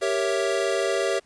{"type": "chord", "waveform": "square", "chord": "G diminished seventh", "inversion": "none", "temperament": "equal", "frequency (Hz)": [392, 466.2, 554.4, 659.3], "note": ["G4", "Bb4", "Db5", "Fb5"], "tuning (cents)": [0, 0, 0, 0], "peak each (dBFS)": [-27, -30, -28, -29], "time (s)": [0.01, 1.2], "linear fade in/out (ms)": 20, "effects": ["pink hiss -60 dBFS RMS until 1.25 s", "resampled to 22050 Hz"]}